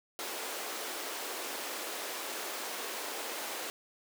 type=high-pass noise; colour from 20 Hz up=pink; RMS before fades=-39 dBFS; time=0.19-3.7 s; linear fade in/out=0 ms; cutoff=350 Hz; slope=24 dB/octave; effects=none